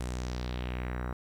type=tone with low-pass filter sweep; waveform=sawtooth; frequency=61.74 Hz; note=B1; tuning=in tune; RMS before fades=-35 dBFS; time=0-1.13 s; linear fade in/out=5 ms; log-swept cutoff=9800 to 1300 Hz; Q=2.2; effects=10-bit